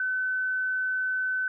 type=tone; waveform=sine; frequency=1516 Hz; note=F#6; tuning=42 cents sharp; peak=-25 dBFS; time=0-1.48 s; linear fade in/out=2 ms; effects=none